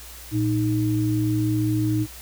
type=tone pair together; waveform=sine; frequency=115.34 / 310.6 Hz; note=A#2 / D#4; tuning=-18 / -3 cents; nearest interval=octave + perfect fourth; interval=1715 cents; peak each=-22 dBFS; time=0.31-2.07 s; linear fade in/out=50 ms; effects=added 60 Hz sine -43 dBFS peak until 2.21 s + white hiss -42 dBFS RMS until 2.21 s